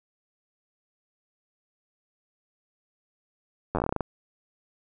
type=slowing click train; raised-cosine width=1 ms; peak=-12 dBFS; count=12; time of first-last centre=3.75-4.007 s; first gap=10 ms; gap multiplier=1.16; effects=none